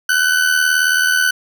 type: tone with amplitude modulation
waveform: 40% pulse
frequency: 1504 Hz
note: F#6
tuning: 28 cents sharp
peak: -9 dBFS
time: 0.09-1.31 s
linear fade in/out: 5 ms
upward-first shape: sine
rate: 78.6 Hz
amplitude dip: 60%
effects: none